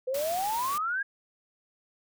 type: exponential sweep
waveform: sine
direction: up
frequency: 500 to 1661.2 Hz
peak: -27 dBFS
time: 0.07-1.03 s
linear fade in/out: 10 ms
type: noise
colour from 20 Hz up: white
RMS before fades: -38 dBFS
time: 0.14-0.78 s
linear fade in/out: 5 ms
effects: none